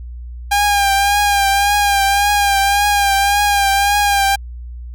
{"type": "tone with vibrato", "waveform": "sawtooth", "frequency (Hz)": 805, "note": "G5", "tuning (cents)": 46, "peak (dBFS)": -8, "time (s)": [0.51, 4.36], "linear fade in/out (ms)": 10, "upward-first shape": "triangle", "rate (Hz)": 1.8, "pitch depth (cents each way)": 44, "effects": ["added 60 Hz sine -27 dBFS peak until 4.94 s"]}